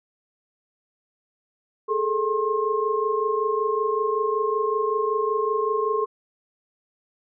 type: tone cluster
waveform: sine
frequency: 418.5 / 443.8 / 1069 Hz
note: G#4 / A4 / C6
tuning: +13 / +15 / +37 cents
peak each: -25 dBFS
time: 1.88-6.06 s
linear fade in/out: 20 ms
effects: none